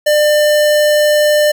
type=tone; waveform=square; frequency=598 Hz; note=D5; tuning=31 cents sharp; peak=-9 dBFS; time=0.06-1.52 s; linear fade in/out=10 ms; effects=none